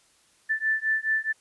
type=beating tone pair; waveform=sine; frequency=1760 / 1764.7 Hz; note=A6 / A6; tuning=0 / +5 cents; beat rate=4.7 Hz; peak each=-26 dBFS; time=0.49-1.33 s; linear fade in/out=20 ms; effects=white hiss -62 dBFS RMS until 1.4 s + resampled to 24000 Hz